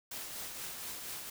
white noise with tremolo, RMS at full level -41 dBFS, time 0.11-1.3 s, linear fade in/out 5 ms, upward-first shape triangle, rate 4.2 Hz, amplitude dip 40%, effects none

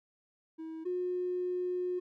triangle tone pair in turn, 321.4 / 360.8 Hz, E4 / F#4, -44 / -44 cents, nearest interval major second, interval 200 cents, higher second, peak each -37 / -27 dBFS, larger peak second, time 0.58-0.85 / 0.85-2 s, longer second, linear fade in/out 20 ms, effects tanh soft clip ceiling -29 dBFS

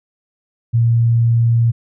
sine tone, 116.54 Hz, A#2, in tune, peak -10 dBFS, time 0.73-1.72 s, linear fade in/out 20 ms, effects none

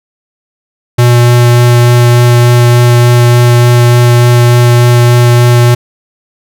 square tone with vibrato, 120.9 Hz, B2, 36 cents flat, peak -3 dBFS, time 0.98-5.75 s, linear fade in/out 10 ms, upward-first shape sine, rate 3.4 Hz, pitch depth 9 cents each way, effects none

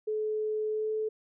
sine tone with pitch glide, 429.9 to 434.1 Hz, A4 to A4, -40 to -23 cents, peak -28 dBFS, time 0.07-1.09 s, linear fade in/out 10 ms, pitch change +17 cents, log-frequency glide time 0.7-0.92 s, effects none

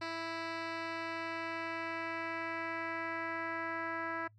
10% pulse tone with low-pass filter sweep, 329.6 Hz, E4, in tune, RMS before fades -39 dBFS, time 0.01-4.28 s, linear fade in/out 10 ms, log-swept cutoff 3900 to 1700 Hz, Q 2, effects noise-tail reverb RT60 0.1 s tail -25 dB re dry + added 106 Hz sine -60 dBFS peak until 4.38 s

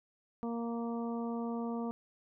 harmonic tone, 233.1 Hz, A#3, in tune, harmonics 1 / 2 / 3 / 4 / 5, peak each -35 / -41 / -45 / -47 / -49 dBFS, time 0.43-1.91 s, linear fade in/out 0 ms, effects none

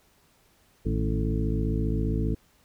harmonic tone with a mistuned harmonic, 55 Hz, A1, in tune, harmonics 1 / 2 / 3 / 4 / 5 / 6 / 8, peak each -27 / -30 / -32 / -33 / -34 / -35 / -36 dBFS, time 0.85-2.35 s, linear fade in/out 10 ms, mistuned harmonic 3, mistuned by -82 cents, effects pink hiss -63 dBFS RMS until 2.64 s

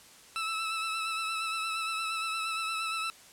20% pulse tone with vibrato, 1315 Hz, E6, 5 cents flat, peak -26 dBFS, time 0.36-3.1 s, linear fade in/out 0 ms, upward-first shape sine, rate 8.6 Hz, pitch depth 27 cents each way, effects white hiss -54 dBFS RMS until 3.32 s + low-pass 10000 Hz 12 dB/octave

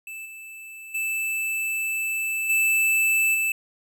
square tone with level steps, 2637 Hz, E7, in tune, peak -35 / -39 / -25 / -19 / -22 dBFS, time 0.07-3.52 s, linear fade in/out 2 ms, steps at 0.25 / 0.94 / 2.49 / 3.34 s, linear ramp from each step 10 ms, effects none

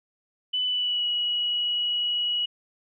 sine tone with pitch glide, 2995 to 2918 Hz, F#7 to F#7, +20 to -25 cents, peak -23 dBFS, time 0.53-2.46 s, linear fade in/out 10 ms, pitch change -45 cents, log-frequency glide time 0.66-1.07 s, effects none

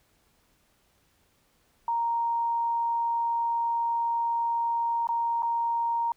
sine tone with dropouts, 932 Hz, A#5, 1 cent flat, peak -24 dBFS, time 1.88-6.12 s, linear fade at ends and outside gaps 2 ms, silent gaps 5.071-5.089 / 5.423-5.43 s, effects pink hiss -67 dBFS RMS until 6.16 s

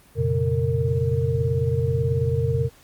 sine tone cluster, 88.7 / 118.7 / 137 / 460.5 Hz, F2 / A#2 / C#3 / A#4, +27 / +32 / -20 / -21 cents, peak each -26 / -24 / -24 / -25 dBFS, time 0.15-2.7 s, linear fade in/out 50 ms, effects pink hiss -53 dBFS RMS until 2.83 s + Opus 32 kbps

